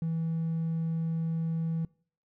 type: tone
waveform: triangle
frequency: 163.5 Hz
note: E3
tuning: 14 cents flat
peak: -25 dBFS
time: 0.02-1.85 s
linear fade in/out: 2 ms
effects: noise-tail reverb RT60 0.5 s tail -26 dB re dry + tanh soft clip ceiling -23 dBFS